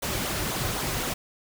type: noise with flanger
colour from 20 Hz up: pink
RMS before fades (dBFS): -29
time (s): 0.02-1.14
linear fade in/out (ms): 10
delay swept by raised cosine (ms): 0.37 to 4.47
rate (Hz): 3.9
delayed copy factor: -0.6
effects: none